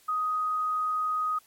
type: tone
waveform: sine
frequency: 1251 Hz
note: D#6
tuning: 9 cents sharp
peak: -25 dBFS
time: 0.08-1.39 s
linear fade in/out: 10 ms
effects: white hiss -60 dBFS RMS until 1.46 s + MP3 64 kbps